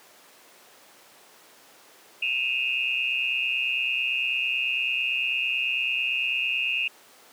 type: tone cluster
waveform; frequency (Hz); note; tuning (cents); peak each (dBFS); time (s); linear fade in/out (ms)
sine; 2492 / 2621 / 2805; D#7 / E7 / F7; +2 / -11 / +7; -28; 2.22-6.88; 5
effects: pink hiss -52 dBFS RMS until 7.32 s + high-pass 400 Hz 12 dB/octave